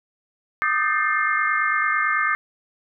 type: tone cluster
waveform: sine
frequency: 1205 / 1254 / 1562 / 1773 / 2119 Hz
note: D6 / D#6 / G6 / A6 / C7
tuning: +44 / +13 / -7 / +13 / +21 cents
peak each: -25 dBFS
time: 0.62-2.35 s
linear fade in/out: 0 ms
effects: none